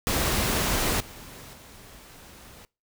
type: noise with level steps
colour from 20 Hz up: pink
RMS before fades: -25 / -44 / -48 dBFS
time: 0.07-2.65 s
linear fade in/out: 0 ms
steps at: 1 / 1.53 s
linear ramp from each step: 5 ms
effects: noise-tail reverb RT60 0.3 s tail -24 dB re dry